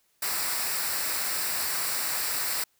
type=noise with comb filter; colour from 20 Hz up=white; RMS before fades=-29 dBFS; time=0.22-2.64 s; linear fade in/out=5 ms; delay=0.31 ms; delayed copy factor=-0.6; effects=white hiss -69 dBFS RMS until 2.79 s